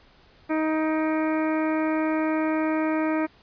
harmonic tone with a mistuned harmonic, 313.8 Hz, D#4, 15 cents sharp, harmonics 1 / 2 / 3 / 4 / 5 / 6 / 7 / 8, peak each -23 / -29 / -33 / -35 / -37 / -39 / -40 / -41 dBFS, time 0.49-3.27 s, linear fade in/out 20 ms, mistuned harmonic 8, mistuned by -79 cents, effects pink hiss -56 dBFS RMS until 3.42 s + resampled to 11025 Hz

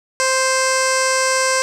15% pulse tone with low-pass filter, 523.3 Hz, C5, in tune, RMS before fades -17 dBFS, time 0.2-1.62 s, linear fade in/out 0 ms, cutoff 7300 Hz, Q 5.3, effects none

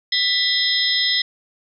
sine tone cluster, 1983 / 3262 / 3619 / 4007 / 5180 Hz, B6 / G#7 / A7 / B7 / E8, +7 / -32 / +48 / +24 / -31 cents, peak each -23 dBFS, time 0.12-1.22 s, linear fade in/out 5 ms, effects none

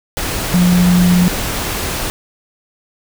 sine tone in noise, 178.1 Hz, F3, 34 cents sharp, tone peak -8 dBFS, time 0.54-1.28 s, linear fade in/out 0 ms, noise pink, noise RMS -20 dBFS, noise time 0.17-2.1 s, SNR +9 dB, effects none

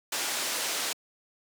white low-pass noise, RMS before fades -31 dBFS, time 0.12-0.93 s, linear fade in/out 5 ms, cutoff 8000 Hz, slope 12 dB/octave, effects high-pass 300 Hz 12 dB/octave

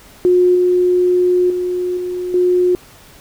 sine tone with level steps, 360 Hz, F#4, 47 cents flat, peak -8 / -10 / -16 / -19 / -10 dBFS, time 0.25-2.75 s, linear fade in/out 0 ms, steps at 0.55 / 1.5 / 1.97 / 2.34 s, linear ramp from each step 2 ms, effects pink hiss -43 dBFS RMS until 3.2 s

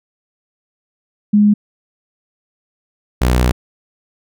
sine / sawtooth tone pair in turn, 207.7 / 61.75 Hz, G#3 / B1, 0 / 0 cents, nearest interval octave + major sixth, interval 2100 cents, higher first, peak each -7 dBFS, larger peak neither, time 1.33-1.54 / 3.21-3.52 s, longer second, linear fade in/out 10 ms, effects none

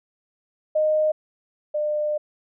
sine tone pair in turn, 617 / 600.8 Hz, D#5 / D5, -15 / +39 cents, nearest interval unison, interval 46 cents, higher first, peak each -17 / -21 dBFS, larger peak first, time 0.75-1.12 / 1.74-2.18 s, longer second, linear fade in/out 10 ms, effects none

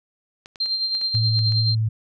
clicks, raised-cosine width 0.2 ms, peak -23 dBFS, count 8, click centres 0.459 / 0.558 / 0.66 / 0.95 / 1.014 / 1.15 / 1.391 / 1.522 s
sine tone with tremolo, 4165 Hz, C8, 9 cents flat, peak -19 dBFS, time 0.6-1.75 s, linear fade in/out 5 ms, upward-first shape sine, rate 9.4 Hz, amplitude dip 50%
sine tone with vibrato, 110.4 Hz, A2, 6 cents sharp, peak -18 dBFS, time 1.14-1.89 s, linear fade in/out 10 ms, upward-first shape triangle, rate 2.2 Hz, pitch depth 20 cents each way
effects none

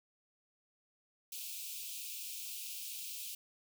white high-pass noise, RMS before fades -44 dBFS, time 1.32-3.35 s, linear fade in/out 5 ms, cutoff 2400 Hz, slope 96 dB/octave, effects none

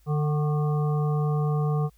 harmonic tone with a mistuned harmonic, 149.2 Hz, D3, 28 cents sharp, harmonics 1 / 3 / 5 / 7 / 8, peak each -22 / -32 / -36 / -39 / -40 dBFS, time 0.06-1.9 s, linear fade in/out 50 ms, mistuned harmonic 7, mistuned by +73 cents, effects added 53 Hz sine -56 dBFS peak until 1.97 s + white hiss -66 dBFS RMS until 1.97 s

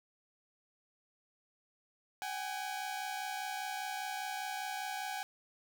sawtooth tone pair together, 760 / 825 Hz, F#5 / G#5, +46 / -12 cents, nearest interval minor second, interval 142 cents, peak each -36 / -37 dBFS, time 2.22-5.23 s, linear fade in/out 0 ms, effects none

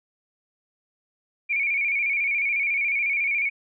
sine tone with vibrato, 2300 Hz, D7, 37 cents flat, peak -21 dBFS, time 1.49-3.5 s, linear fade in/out 20 ms, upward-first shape square, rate 14 Hz, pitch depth 61 cents each way, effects none

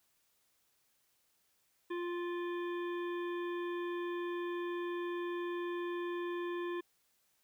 harmonic tone, 349.2 Hz, F4, in tune, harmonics 1 / 3 / 5 / 7 / 9 / 10, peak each -36 / -45 / -48 / -55 / -60 / -59 dBFS, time 1.9-6.81 s, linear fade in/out 10 ms, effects white hiss -75 dBFS RMS until 7.43 s

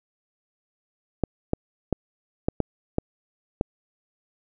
clicks, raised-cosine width 2 ms, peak -8 dBFS, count 7, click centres 1.237 / 1.534 / 1.927 / 2.485 / 2.603 / 2.984 / 3.611 s, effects none

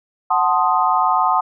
sine chord, F# diminished seventh, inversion none, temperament equal, 740 / 880 / 1046.5 / 1244.5 Hz, F#5 / A5 / C6 / Eb6, 0 / 0 / 0 / 0 cents, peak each -19 dBFS, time 0.3-1.41 s, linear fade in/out 10 ms, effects none

